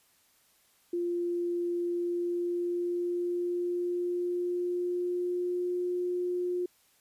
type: tone with pitch glide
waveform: sine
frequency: 347.8 to 357 Hz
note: F4 to F4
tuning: -7 to +38 cents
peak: -28 dBFS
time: 0.93-6.66 s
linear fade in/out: 5 ms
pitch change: +45 cents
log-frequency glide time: 1.85-5.82 s
effects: white hiss -66 dBFS RMS until 7 s + resampled to 32000 Hz